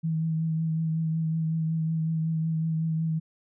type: tone with vibrato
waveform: sine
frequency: 160.8 Hz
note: E3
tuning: 43 cents flat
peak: -24 dBFS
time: 0.03-3.2 s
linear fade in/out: 20 ms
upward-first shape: triangle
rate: 5.4 Hz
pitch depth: 26 cents each way
effects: none